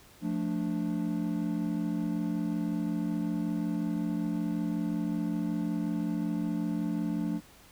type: chord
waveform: triangle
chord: D minor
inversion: first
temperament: equal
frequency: 174.61 / 220 / 293.7 Hz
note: F3 / A3 / D4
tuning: 0 / 0 / 0 cents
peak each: -31 dBFS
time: 0.21-7.41 s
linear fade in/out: 50 ms
effects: pink hiss -56 dBFS RMS until 7.71 s